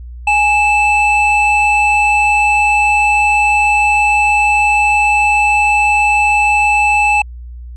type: tone pair together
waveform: triangle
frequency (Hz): 830.6 / 2637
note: G#5 / E7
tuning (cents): 0 / 0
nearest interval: octave + minor sixth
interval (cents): 2000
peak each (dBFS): -10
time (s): 0.27-7.22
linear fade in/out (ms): 5
effects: added 60 Hz sine -27 dBFS peak until 7.76 s + resampled to 22050 Hz